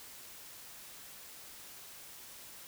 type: silence
effects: white hiss -51 dBFS RMS until 2.67 s